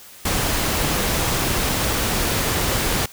pink noise, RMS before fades -21 dBFS, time 0.25-3.06 s, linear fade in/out 5 ms, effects white hiss -43 dBFS RMS until 3.12 s

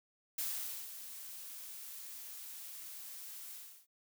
blue noise with ADSR envelope, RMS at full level -37 dBFS, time 0.38-3.87 s, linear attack 6 ms, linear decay 490 ms, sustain -11 dB, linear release 340 ms, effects none

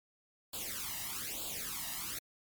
white noise with flanger, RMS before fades -40 dBFS, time 0.53-2.19 s, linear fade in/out 5 ms, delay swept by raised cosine 0.25 to 1.04 ms, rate 1.1 Hz, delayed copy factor +0.9, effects MP3 96 kbps

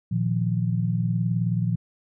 sine chord, Bb suspended fourth, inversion none, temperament equal, 116.54 / 155.56 / 174.61 Hz, Bb2 / Eb3 / F3, 0 / 0 / 0 cents, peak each -24 / -29 / -25 dBFS, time 0.11-1.76 s, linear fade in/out 10 ms, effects none

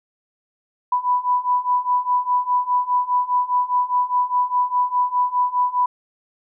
sine beating tone pair, 987.8 / 992.7 Hz, B5 / B5, 0 / +9 cents, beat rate 4.9 Hz, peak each -21 / -19 dBFS, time 0.92-5.86 s, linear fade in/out 5 ms, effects none

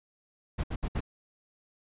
brown noise bursts, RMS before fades -30 dBFS, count 4, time 0.58-1.006 s, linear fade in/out 10 ms, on 57 ms, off 66 ms, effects resampled to 8000 Hz

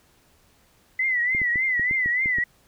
sine tone with vibrato, 2002 Hz, B6, 23 cents sharp, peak -20 dBFS, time 0.99-2.44 s, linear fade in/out 5 ms, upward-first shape triangle, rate 3.4 Hz, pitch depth 110 cents each way
clicks, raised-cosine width 3 ms, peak -22 dBFS, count 8, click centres 1.349 / 1.417 / 1.558 / 1.796 / 1.911 / 2.06 / 2.259 / 2.385 s
effects pink hiss -60 dBFS RMS until 2.67 s

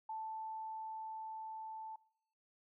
sine tone with level ramp, 880 Hz, A5, in tune, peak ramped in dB -40 to -44 dBFS, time 0.09-1.96 s, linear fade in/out 5 ms, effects noise-tail reverb RT60 0.8 s tail -23 dB re dry

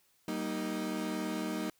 35% pulse chord, Eb major, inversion first, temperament equal with one note detuned, 192.41 / 233.1 / 311.1 Hz, G3 / Bb3 / Eb4, -32 / 0 / 0 cents, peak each -37 / -37 / -35 dBFS, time 0.28-1.7 s, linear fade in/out 2 ms, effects white hiss -70 dBFS RMS until 1.79 s

